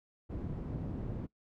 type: low-pass noise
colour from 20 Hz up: white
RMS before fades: -39 dBFS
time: 0.29-1.27 s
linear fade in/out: 20 ms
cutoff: 200 Hz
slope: 12 dB/octave
effects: noise-tail reverb RT60 0.1 s tail -20 dB re dry